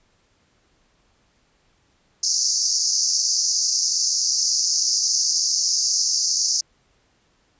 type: band-pass noise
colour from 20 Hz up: white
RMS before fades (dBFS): -21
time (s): 2.23-6.61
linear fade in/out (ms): 5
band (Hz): 4700 to 6700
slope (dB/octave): 96
effects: pink hiss -63 dBFS RMS until 7.59 s + resampled to 16000 Hz